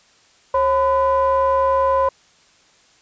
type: ring-modulated tone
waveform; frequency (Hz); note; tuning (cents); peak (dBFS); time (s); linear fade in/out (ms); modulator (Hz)
triangle; 234.7; A#3; +12; -9; 0.54-2.09; 5; 775
effects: white hiss -54 dBFS RMS until 3.01 s + resampled to 16000 Hz